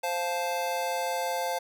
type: chord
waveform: square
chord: F major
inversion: second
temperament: just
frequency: 523.8 / 698.5 / 873.1 Hz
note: C5 / F5 / A5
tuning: +2 / 0 / -14 cents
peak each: -33 dBFS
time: 0.03-1.59 s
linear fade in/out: 10 ms
effects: none